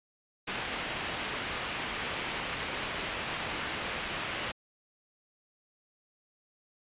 white low-pass noise, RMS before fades -36 dBFS, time 0.47-4.52 s, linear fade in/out 10 ms, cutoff 3200 Hz, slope 24 dB/octave, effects resampled to 8000 Hz

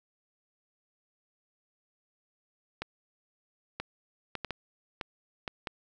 clicks, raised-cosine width 0.3 ms, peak -18 dBFS, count 8, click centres 2.82 / 3.8 / 4.353 / 4.447 / 4.507 / 5.012 / 5.478 / 5.672 s, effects none

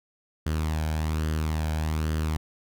sawtooth tone with flanger, 78.1 Hz, D#2, 7 cents sharp, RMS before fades -27 dBFS, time 0.46-2.37 s, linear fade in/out 5 ms, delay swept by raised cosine 0.63 to 1.29 ms, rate 1.2 Hz, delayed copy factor +0.5, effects none

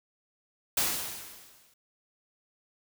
white noise with exponential decay, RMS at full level -25 dBFS, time 0.77-1.74 s, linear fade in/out 5 ms, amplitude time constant 210 ms, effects none

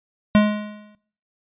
square tone with exponential decay, 210 Hz, G#3, 19 cents sharp, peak -10 dBFS, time 0.35-0.95 s, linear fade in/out 0 ms, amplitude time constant 130 ms, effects noise-tail reverb RT60 0.5 s tail -18 dB re dry + resampled to 8000 Hz

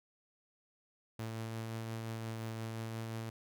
sawtooth tone with tremolo, 112.6 Hz, A2, 40 cents sharp, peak -34 dBFS, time 1.19-3.3 s, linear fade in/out 5 ms, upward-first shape triangle, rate 5.7 Hz, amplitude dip 25%, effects none

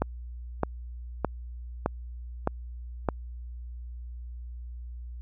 click train, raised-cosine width 1 ms, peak -10 dBFS, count 6, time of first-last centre 0.02-3.087 s, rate 1.63 Hz, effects added 60 Hz sine -37 dBFS peak until 5.21 s

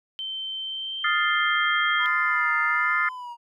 sine tone with pitch glide, 3102 to 3208 Hz, G7 to G7, -19 to +39 cents, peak -29 dBFS, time 0.19-2.06 s, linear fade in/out 0 ms, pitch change +58 cents, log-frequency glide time 0.59-1.9 s
sine chord, F dominant seventh, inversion third, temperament equal, 1244.5 / 1396.9 / 1760 / 2093 Hz, Eb6 / F6 / A6 / C7, 0 / 0 / 0 / 0 cents, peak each -26 dBFS, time 1.04-3.09 s, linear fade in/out 5 ms
triangle tone with vibrato, 981 Hz, B5, 12 cents flat, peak -32 dBFS, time 1.98-3.37 s, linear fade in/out 50 ms, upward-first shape sine, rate 1.2 Hz, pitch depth 80 cents each way
effects none

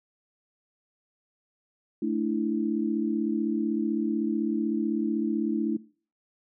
sine chord, A suspended fourth, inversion none, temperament equal, 220 / 293.7 / 329.6 Hz, A3 / D4 / E4, 0 / 0 / 0 cents, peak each -29 / -29 / -29 dBFS, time 2.02-5.77 s, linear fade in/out 5 ms, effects noise-tail reverb RT60 0.4 s tail -20 dB re dry

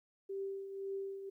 sine tone with tremolo, 391.1 Hz, G4, 4 cents flat, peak -36 dBFS, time 0.29-1.3 s, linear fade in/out 10 ms, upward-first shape triangle, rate 1.9 Hz, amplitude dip 60%, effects 13-bit

